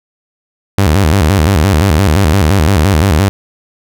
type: tone with vibrato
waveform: sawtooth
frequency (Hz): 87.1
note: F2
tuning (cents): -4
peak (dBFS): -3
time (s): 0.78-3.29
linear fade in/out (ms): 0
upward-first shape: square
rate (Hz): 5.8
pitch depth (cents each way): 220
effects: none